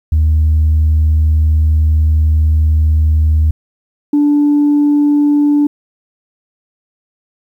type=tone pair in turn; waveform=sine; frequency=77.78 / 292 Hz; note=D#2 / D4; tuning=0 / -10 cents; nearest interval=octave + major seventh; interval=2290 cents; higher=second; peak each=-6 dBFS; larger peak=neither; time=0.12-3.51 / 4.13-5.67 s; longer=first; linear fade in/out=5 ms; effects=tanh soft clip ceiling -5 dBFS + 8-bit